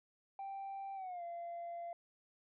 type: tone with pitch glide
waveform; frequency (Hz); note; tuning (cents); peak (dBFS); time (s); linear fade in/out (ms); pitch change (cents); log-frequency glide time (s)
sine; 784 to 686.5; G5 to F5; 0 to -30; -40; 0.39-1.93; 2; -230; 0.95-1.23
effects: tanh soft clip ceiling -40 dBFS